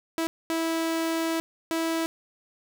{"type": "tone bursts at uneven times", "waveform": "sawtooth", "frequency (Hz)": 327.2, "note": "E4", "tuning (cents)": -13, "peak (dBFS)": -21, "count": 3, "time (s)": [[0.18, 0.27], [0.5, 1.4], [1.71, 2.06]], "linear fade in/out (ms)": 0, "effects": []}